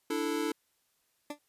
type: chord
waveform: square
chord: D suspended second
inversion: none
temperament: equal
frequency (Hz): 293.7 / 329.6 / 440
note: D4 / E4 / A4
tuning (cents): 0 / 0 / 0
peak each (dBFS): -35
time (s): 0.1-0.52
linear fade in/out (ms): 5
type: tone with exponential decay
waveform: 20% pulse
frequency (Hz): 293.7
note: D4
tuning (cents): 0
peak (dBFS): -29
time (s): 1.3-1.39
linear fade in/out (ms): 5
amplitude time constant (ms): 19
effects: white hiss -74 dBFS RMS until 1.48 s + resampled to 32000 Hz